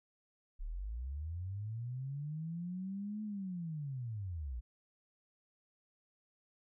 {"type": "linear two-way sweep", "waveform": "sine", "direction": "up then down", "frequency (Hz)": [32.7, 215.5, 54.3], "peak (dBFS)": -38, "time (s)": [0.59, 4.61], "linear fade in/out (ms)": 20, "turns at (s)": 3.23, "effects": []}